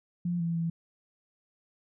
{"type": "tone with pitch steps", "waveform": "sine", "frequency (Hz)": [174.5, 167.9, 166.4], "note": ["F3", "E3", "E3"], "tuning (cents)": [-1, 32, 17], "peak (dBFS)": -27, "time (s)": [0.25, 0.7], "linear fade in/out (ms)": 5, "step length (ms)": 150, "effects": []}